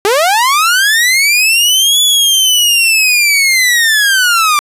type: linear two-way sweep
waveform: sawtooth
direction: up then down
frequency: 382.8 to 3454 to 1166 Hz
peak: -4 dBFS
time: 0.05-4.59 s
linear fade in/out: 0 ms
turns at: 2.01 s
effects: resampled to 32000 Hz